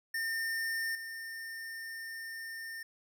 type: tone with level steps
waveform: square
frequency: 1812 Hz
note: A#6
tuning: 50 cents flat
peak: -33 / -41 dBFS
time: 0.14-2.83 s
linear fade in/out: 5 ms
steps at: 0.95 s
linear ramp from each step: 2 ms
effects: none